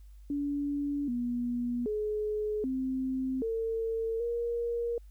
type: tone with pitch steps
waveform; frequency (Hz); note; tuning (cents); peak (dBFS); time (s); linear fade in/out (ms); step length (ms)
sine; 286.3 / 242 / 424.3 / 261.3 / 451.6 / 471; D4 / B3 / G#4 / C4 / A4 / A#4; -44 / -35 / +37 / -2 / +45 / +18; -29; 0.3-4.98; 2; 780
effects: added 50 Hz sine -48 dBFS peak until 5.1 s + white hiss -72 dBFS RMS until 5.1 s